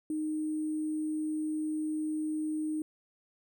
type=tone with sample-and-hold; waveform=sine; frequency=308.7 Hz; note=D#4; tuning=14 cents flat; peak=-30 dBFS; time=0.1-2.82 s; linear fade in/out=2 ms; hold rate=8820 Hz; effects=none